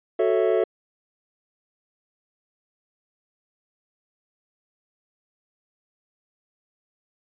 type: chord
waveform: triangle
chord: F# minor seventh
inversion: none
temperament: equal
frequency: 370 / 440 / 554.4 / 659.3 Hz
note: F#4 / A4 / C#5 / E5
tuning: 0 / 0 / 0 / 0 cents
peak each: -21 / -20 / -25 / -23 dBFS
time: 0.19-0.64 s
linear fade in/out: 5 ms
effects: resampled to 8000 Hz